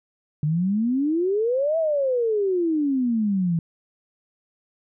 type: exponential two-way sweep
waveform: sine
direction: up then down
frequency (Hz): 145.1 to 663 to 161.6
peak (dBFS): -19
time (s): 0.43-3.59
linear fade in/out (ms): 2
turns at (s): 1.78
effects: none